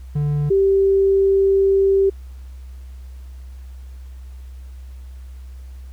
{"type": "tone pair in turn", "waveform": ["triangle", "sine"], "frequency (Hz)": [146.83, 390.1], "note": ["D3", "G4"], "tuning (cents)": [0, -8], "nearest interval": "octave + perfect fourth", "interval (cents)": 1692, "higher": "second", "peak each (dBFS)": [-15, -12], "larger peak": "second", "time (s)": [[0.15, 0.5], [0.5, 2.1]], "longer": "second", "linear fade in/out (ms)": 10, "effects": ["added 64 Hz sine -33 dBFS peak until 5.92 s", "pink hiss -56 dBFS RMS until 5.92 s"]}